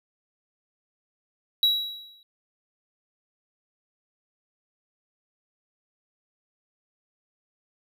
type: tone with exponential decay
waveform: triangle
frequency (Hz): 3884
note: B7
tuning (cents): -30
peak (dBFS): -14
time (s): 1.63-2.23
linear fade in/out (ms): 1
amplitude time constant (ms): 130
effects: none